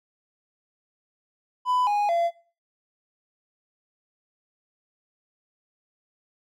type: tone with pitch steps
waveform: triangle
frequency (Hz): 999 / 825.6 / 682.3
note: B5 / G#5 / F5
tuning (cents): +20 / -10 / -41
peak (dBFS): -19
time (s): 1.65-2.31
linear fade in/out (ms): 50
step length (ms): 220
effects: noise-tail reverb RT60 0.4 s tail -18 dB re dry